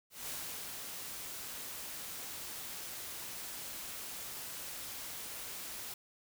white noise with ADSR envelope, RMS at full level -41 dBFS, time 0.1-5.94 s, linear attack 180 ms, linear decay 380 ms, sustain -3 dB, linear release 4 ms, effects none

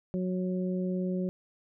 harmonic tone, 183.5 Hz, F#3, 14 cents flat, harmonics 1 / 2 / 3, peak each -29 / -35 / -39 dBFS, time 0.14-1.29 s, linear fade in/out 0 ms, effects none

